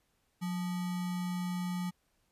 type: tone with sample-and-hold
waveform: sine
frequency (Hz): 180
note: F#3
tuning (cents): -47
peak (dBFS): -32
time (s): 0.41-1.91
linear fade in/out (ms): 20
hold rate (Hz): 1050
effects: pink hiss -75 dBFS RMS until 2.31 s + resampled to 32000 Hz